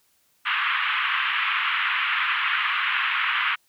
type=band-pass noise; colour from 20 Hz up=pink; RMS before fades=-24 dBFS; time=0.45-3.56 s; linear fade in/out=20 ms; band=1100 to 3100 Hz; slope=48 dB/octave; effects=white hiss -65 dBFS RMS until 3.68 s